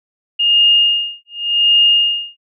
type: tone with tremolo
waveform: sine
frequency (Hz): 2836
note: F7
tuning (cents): +26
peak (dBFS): -7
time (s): 0.39-2.37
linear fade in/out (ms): 10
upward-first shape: sine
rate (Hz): 0.88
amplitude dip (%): 100
effects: none